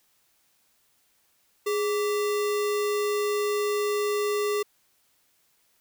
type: tone with sample-and-hold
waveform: sine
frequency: 415.3 Hz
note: G#4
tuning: in tune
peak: -23 dBFS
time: 1.66-4.63 s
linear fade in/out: 10 ms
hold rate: 1575 Hz
effects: white hiss -67 dBFS RMS until 5.8 s